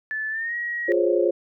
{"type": "tone with pitch glide", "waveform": "sine", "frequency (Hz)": [1743, 1900.8], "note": ["A6", "A#6"], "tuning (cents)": [-17, 33], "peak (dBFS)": -25, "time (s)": [0.11, 0.92], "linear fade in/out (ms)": 0, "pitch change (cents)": 150, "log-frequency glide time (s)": [0.3, 0.55]}
{"type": "chord", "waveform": "sine", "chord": "Db major seventh", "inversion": "first", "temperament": "equal with one note detuned", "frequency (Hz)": [351.9, 415.3, 523.3, 554.4], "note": ["F4", "Ab4", "C5", "Db5"], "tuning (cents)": [13, 0, 0, 0], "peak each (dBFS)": [-21, -24, -24, -24], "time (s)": [0.88, 1.31], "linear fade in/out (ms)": 10}
{"effects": []}